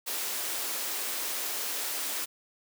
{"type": "high-pass noise", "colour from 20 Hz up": "white", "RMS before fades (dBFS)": -33, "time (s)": [0.06, 2.26], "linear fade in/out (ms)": 20, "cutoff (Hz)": 270, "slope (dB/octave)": 24, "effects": []}